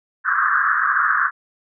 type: band-pass noise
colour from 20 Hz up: white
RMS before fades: -18 dBFS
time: 0.24-1.31 s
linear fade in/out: 50 ms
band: 1100 to 1700 Hz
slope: 96 dB/octave
effects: none